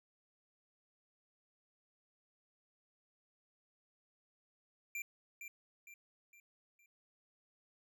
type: tone with echo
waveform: square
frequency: 2366 Hz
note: D7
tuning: 12 cents sharp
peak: -40 dBFS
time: 4.95-5.02 s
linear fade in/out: 2 ms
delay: 460 ms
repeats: 4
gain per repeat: -7 dB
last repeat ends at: 6.86 s
effects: none